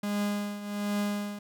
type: tone with tremolo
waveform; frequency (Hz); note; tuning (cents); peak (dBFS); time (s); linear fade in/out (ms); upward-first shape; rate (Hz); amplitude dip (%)
45% pulse; 205.3; G#3; -20; -26; 0.03-1.39; 5; triangle; 1.3; 75
effects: none